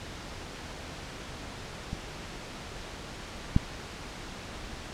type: clicks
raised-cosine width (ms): 5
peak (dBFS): -21 / -8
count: 2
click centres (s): 1.931 / 3.564
effects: pink hiss -41 dBFS RMS until 4.93 s + low-pass 6000 Hz 12 dB/octave